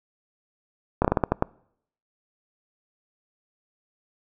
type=slowing click train; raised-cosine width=1 ms; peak=-5 dBFS; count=8; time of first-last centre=1.02-1.424 s; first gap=26 ms; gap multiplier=1.26; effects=noise-tail reverb RT60 0.7 s tail -25 dB re dry